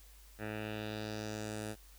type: tone with low-pass filter sweep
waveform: 10% pulse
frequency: 107.2 Hz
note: A2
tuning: 45 cents flat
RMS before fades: -41 dBFS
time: 0.38-1.76 s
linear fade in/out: 50 ms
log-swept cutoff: 2000 to 11000 Hz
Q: 2.2
effects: added 50 Hz sine -56 dBFS peak until 1.98 s + white hiss -62 dBFS RMS until 1.98 s